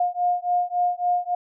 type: beating tone pair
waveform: sine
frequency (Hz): 710 / 713.6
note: F5 / F5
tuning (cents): +28 / +37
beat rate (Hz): 3.6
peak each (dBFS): -23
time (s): 0-1.35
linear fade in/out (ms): 5
effects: none